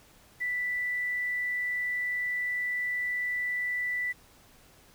sine tone with quantisation, 1975.5 Hz, B6, in tune, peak -28 dBFS, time 0.4-4.13 s, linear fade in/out 20 ms, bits 9, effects pink hiss -58 dBFS RMS until 4.94 s

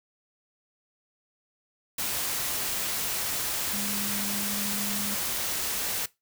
sine tone in noise, 203.7 Hz, G#3, 33 cents flat, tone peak -35 dBFS, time 3.73-5.15 s, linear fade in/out 5 ms, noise white, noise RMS -30 dBFS, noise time 1.98-6.06 s, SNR -8 dB, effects noise-tail reverb RT60 0.2 s tail -20 dB re dry

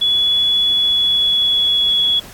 sine tone with pitch glide, 3400 to 3369 Hz, G#7 to G#7, +40 to +24 cents, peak -12 dBFS, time 0.01-2.2 s, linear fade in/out 10 ms, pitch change -16 cents, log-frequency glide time 0.59-2.08 s, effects pink hiss -38 dBFS RMS until 2.33 s + AAC 64 kbps

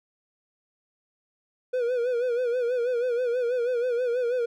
triangle tone with vibrato, 488 Hz, B4, 21 cents flat, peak -21 dBFS, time 1.73-4.46 s, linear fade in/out 10 ms, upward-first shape sine, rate 6.2 Hz, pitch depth 79 cents each way, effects none

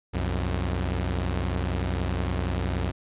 sawtooth tone pair together, 63.88 / 90.4 Hz, C2 / F#2, -41 / -40 cents, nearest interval tritone, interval 601 cents, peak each -24 dBFS, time 0.13-2.92 s, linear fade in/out 20 ms, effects resampled to 8000 Hz

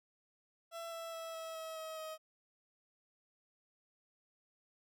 30% pulse tone with pitch steps, 669 / 662.5 / 656 / 649.6 / 643.2 / 636.9 / 630.7 Hz, E5 / E5 / E5 / E5 / E5 / D#5 / D#5, +25 / +9 / -9 / -26 / -43 / +40 / +23 cents, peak -40 dBFS, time 0.71-2.18 s, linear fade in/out 50 ms, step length 210 ms, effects none

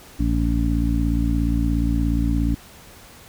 harmonic tone, 57 Hz, A#1, 38 cents flat, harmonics 1 / 2 / 3 / 4 / 5, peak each -20 / -26 / -28 / -27 / -24 dBFS, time 0.19-2.55 s, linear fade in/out 10 ms, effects pink hiss -45 dBFS RMS until 3.28 s

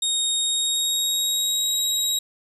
25% pulse tone with pitch glide, 3729 to 3821 Hz, A#7 to A#7, 0 to +42 cents, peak -16 dBFS, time 0.02-2.19 s, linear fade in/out 5 ms, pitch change +42 cents, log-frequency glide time 0.39-1.77 s, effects 9-bit

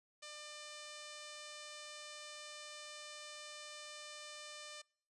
5% pulse tone, 598 Hz, D5, 31 cents sharp, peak -37 dBFS, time 0.22-4.82 s, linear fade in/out 10 ms, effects noise-tail reverb RT60 0.6 s tail -26 dB re dry + resampled to 24000 Hz

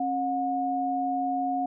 sine tone pair together, 271.2 / 724 Hz, C#4 / F#5, -38 / -38 cents, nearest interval octave + perfect fourth, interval 1700 cents, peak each -30 / -26 dBFS, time 0-1.66 s, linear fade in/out 5 ms, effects none

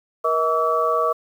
sine tone cluster, 476.5 / 637 / 1144 / 1311 Hz, A#4 / D#5 / D6 / E6, +38 / +41 / -46 / -10 cents, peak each -23 / -23 / -20 / -28 dBFS, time 0.24-1.13 s, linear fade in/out 10 ms, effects 8-bit

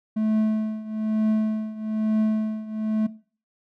triangle tone with tremolo, 217 Hz, A3, 24 cents flat, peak -15 dBFS, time 0.16-3.07 s, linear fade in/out 10 ms, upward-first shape triangle, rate 1.1 Hz, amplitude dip 85%, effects noise-tail reverb RT60 0.4 s tail -18 dB re dry

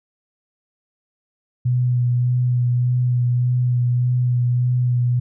sine tone with vibrato, 123.47 Hz, B2, in tune, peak -15 dBFS, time 1.65-5.2 s, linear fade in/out 10 ms, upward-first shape sine, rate 1.7 Hz, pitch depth 17 cents each way, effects none

